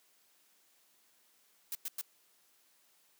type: noise bursts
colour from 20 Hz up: blue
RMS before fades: -38 dBFS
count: 3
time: 1.72-2.013 s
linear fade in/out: 2 ms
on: 31 ms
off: 100 ms
effects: white hiss -69 dBFS RMS until 3.19 s + high-pass 200 Hz 12 dB/octave